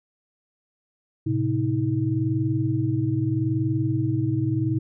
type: tone cluster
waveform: sine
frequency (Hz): 111.5 / 132.3 / 317.7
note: A2 / C3 / D#4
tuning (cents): +23 / +20 / +36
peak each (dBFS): -25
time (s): 1.26-4.79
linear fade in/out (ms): 10
effects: none